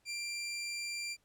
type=tone; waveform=20% pulse; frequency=2371 Hz; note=D7; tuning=16 cents sharp; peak=-32 dBFS; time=0.05-1.17 s; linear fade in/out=50 ms; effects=pink hiss -74 dBFS RMS until 1.24 s + low-pass 12000 Hz 12 dB/octave